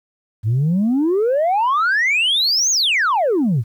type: exponential two-way sweep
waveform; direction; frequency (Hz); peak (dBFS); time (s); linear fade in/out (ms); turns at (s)
sine; up then down; 101.6 to 6760 to 101.6; -12; 0.43-3.64; 50; 2.71
effects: tanh soft clip ceiling -12 dBFS + 9-bit